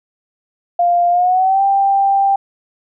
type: tone with pitch glide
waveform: sine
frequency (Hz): 698.5 to 788.6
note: F5 to G5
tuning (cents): 0 to +10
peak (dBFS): -10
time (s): 0.79-2.36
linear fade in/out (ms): 5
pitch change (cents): +210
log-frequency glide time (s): 1.1-1.63
effects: none